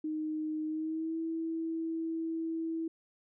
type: tone with pitch glide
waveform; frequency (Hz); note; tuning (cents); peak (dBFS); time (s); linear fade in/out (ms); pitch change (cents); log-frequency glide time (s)
sine; 310 to 326.2; D#4 to E4; -6 to -18; -32; 0.04-2.88; 5; +88; 0.66-1.18
effects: none